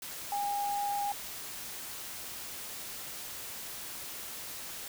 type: tone in noise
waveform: sine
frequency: 812 Hz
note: G#5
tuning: 39 cents flat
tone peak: -30 dBFS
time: 0.32-1.12 s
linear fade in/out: 2 ms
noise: white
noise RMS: -42 dBFS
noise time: 0.02-4.88 s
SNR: +9 dB
effects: none